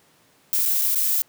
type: noise with dropouts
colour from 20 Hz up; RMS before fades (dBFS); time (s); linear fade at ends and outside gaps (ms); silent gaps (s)
violet; -21; 0.53-1.22; 0; 0.654-0.659 / 0.815-0.819 / 0.948-0.957
effects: pink hiss -58 dBFS RMS until 1.28 s + high-pass 150 Hz 12 dB/octave